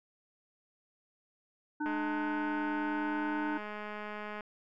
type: harmonic tone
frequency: 299.9 Hz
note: D4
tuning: 36 cents sharp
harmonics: 1 / 3 / 5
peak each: -33 / -38 / -40 dBFS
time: 1.8-3.58 s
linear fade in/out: 10 ms
type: click train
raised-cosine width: 0.5 ms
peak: -27 dBFS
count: 536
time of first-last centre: 1.86-4.408 s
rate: 210 Hz
effects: none